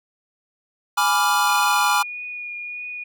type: chord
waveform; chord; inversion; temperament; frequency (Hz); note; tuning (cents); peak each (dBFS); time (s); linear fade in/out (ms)
square; G# diminished seventh; none; equal; 830.6 / 987.8 / 1174.7 / 1396.9; G#5 / B5 / D6 / F6; 0 / 0 / 0 / 0; -23; 0.97-2.03; 10
type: tone with vibrato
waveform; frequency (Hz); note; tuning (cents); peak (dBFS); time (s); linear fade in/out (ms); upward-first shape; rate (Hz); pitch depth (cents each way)
sine; 2448; D#7; -29; -29; 1.47-3.04; 10; triangle; 1.6; 17
effects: none